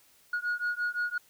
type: beating tone pair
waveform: sine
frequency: 1443 / 1448.8 Hz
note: F#6 / F#6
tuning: -44 / -37 cents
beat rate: 5.8 Hz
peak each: -30 dBFS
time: 0.33-1.18 s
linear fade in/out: 5 ms
effects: tanh soft clip ceiling -25 dBFS + white hiss -62 dBFS RMS until 1.29 s